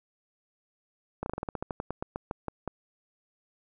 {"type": "slowing click train", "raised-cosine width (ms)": 1, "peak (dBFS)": -18, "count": 17, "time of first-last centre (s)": [1.23, 2.677], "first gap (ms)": 31, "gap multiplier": 1.13, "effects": []}